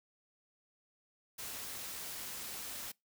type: noise with amplitude modulation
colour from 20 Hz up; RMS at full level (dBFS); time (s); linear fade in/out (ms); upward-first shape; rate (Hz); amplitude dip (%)
white; -42; 1.38-2.92; 10; sine; 276; 35
effects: noise-tail reverb RT60 0.2 s tail -25 dB re dry